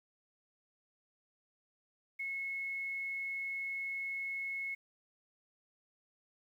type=tone with quantisation; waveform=sine; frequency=2184 Hz; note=C#7; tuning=26 cents flat; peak=-36 dBFS; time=2.19-4.75 s; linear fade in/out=10 ms; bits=11; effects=none